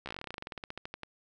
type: slowing click train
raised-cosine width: 0.3 ms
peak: -23 dBFS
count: 24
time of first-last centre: 0.06-1.033 s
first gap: 14 ms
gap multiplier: 1.09
effects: none